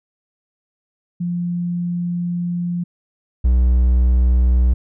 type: tone pair in turn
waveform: sine / triangle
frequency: 174.61 / 61.73 Hz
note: F3 / B1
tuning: 0 / 0 cents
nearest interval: octave + tritone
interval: 1800 cents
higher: first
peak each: -19 / -9 dBFS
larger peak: second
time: 1.2-2.84 / 3.44-4.74 s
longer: first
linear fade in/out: 10 ms
effects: none